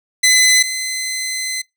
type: tone pair in turn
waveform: 15% pulse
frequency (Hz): 2023 / 2043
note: B6 / C7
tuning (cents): +41 / -42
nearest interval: unison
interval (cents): 17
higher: second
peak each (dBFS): -3 / -14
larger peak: first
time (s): 0.23-0.63 / 0.63-1.62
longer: second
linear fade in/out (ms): 10
effects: noise-tail reverb RT60 0.2 s tail -25 dB re dry